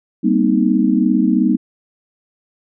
sine chord, C minor seventh, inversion second, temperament equal with one note detuned, 196 / 233.1 / 255.8 / 311.1 Hz, G3 / Bb3 / C4 / Eb4, 0 / 0 / -39 / 0 cents, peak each -17 dBFS, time 0.23-1.57 s, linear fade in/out 20 ms, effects none

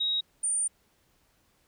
sine tone pair in turn, 3800 / 9038 Hz, A#7 / C#9, +33 / +33 cents, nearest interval octave + minor third, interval 1500 cents, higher second, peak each -25 dBFS, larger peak neither, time 0-0.21 / 0.43-0.68 s, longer second, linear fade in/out 10 ms, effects pink hiss -68 dBFS RMS until 1.67 s

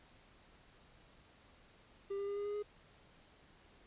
triangle tone with pitch steps, 396.8 / 400.5 / 404.2 / 408 / 411.7 / 415.6 Hz, G4 / G4 / G#4 / G#4 / G#4 / G#4, +21 / +37 / -47 / -31 / -15 / +1 cents, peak -35 dBFS, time 2.1-2.628 s, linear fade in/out 10 ms, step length 88 ms, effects pink hiss -64 dBFS RMS until 3.86 s + resampled to 8000 Hz

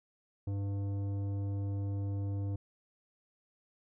sine tone with tanh clipping, 99.6 Hz, G2, 28 cents sharp, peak -34 dBFS, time 0.47-2.56 s, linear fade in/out 5 ms, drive 12 dB, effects none

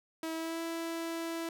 sawtooth tone with pitch glide, 323.3 to 331.2 Hz, E4 to E4, -34 to +8 cents, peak -31 dBFS, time 0.23-1.49 s, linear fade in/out 2 ms, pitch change +42 cents, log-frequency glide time 0.33-0.61 s, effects none

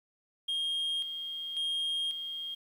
sine tone with tremolo, 3232 Hz, G#7, 48 cents flat, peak -27 dBFS, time 0.48-2.55 s, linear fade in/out 10 ms, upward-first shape square, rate 0.92 Hz, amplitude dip 60%, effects tanh soft clip ceiling -28 dBFS + 10-bit

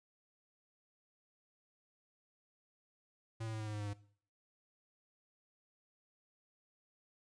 square tone with pitch steps, 112.7 / 111.08 / 109.49 / 107.92 / 106.37 / 104.85 / 103.35 / 101.86 Hz, A2 / A2 / A2 / A2 / G#2 / G#2 / G#2 / G#2, +42 / +17 / -8 / -33 / +42 / +17 / -8 / -33 cents, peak -40 dBFS, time 3.4-3.936 s, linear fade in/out 10 ms, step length 67 ms, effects noise-tail reverb RT60 0.5 s tail -18 dB re dry + resampled to 22050 Hz

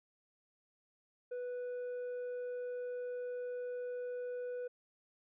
sine tone with tanh clipping, 493.3 Hz, B4, 2 cents flat, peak -39 dBFS, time 1.31-4.68 s, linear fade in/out 10 ms, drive 4 dB, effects none

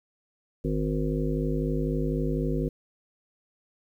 harmonic tone, 52 Hz, G#1, 3 cents sharp, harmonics 1 / 3 / 5 / 7 / 9 / 10, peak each -30 / -29 / -31 / -33 / -34 / -40 dBFS, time 0.64-2.69 s, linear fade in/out 10 ms, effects 10-bit

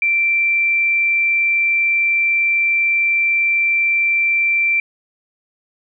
sine tone, 2349 Hz, D7, in tune, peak -13 dBFS, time 0.02-4.8 s, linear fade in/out 2 ms, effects none

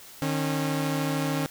sawtooth tone pair together, 152.88 / 272.4 Hz, D#3 / C#4, -30 / -30 cents, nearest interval minor seventh, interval 1000 cents, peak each -24 dBFS, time 0.22-1.46 s, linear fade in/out 0 ms, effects white hiss -47 dBFS RMS until 1.5 s

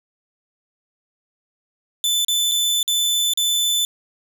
sawtooth tone with dropouts, 3514 Hz, A7, 3 cents flat, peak -14 dBFS, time 2.04-3.85 s, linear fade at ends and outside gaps 1 ms, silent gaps 2.248-2.283 / 2.514-2.518 / 2.829-2.878 / 3.336-3.374 s, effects none

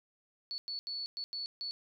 sine tone bursts at uneven times, 4435 Hz, C#8, in tune, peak -36 dBFS, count 6, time 0.51-0.58 / 0.68-0.79 / 0.87-1.06 / 1.17-1.24 / 1.33-1.46 / 1.61-1.71 s, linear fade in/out 0 ms, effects none

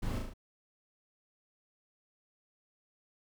brown noise with echo, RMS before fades -36 dBFS, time 0.02-0.19 s, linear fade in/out 10 ms, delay 37 ms, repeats 4, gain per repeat -3 dB, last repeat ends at 0.338 s, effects none

